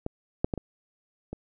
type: clicks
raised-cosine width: 2 ms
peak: -17 / -9 / -15 / -20 / -22 dBFS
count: 5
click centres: 0.064 / 0.445 / 0.538 / 0.577 / 1.33 s
effects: none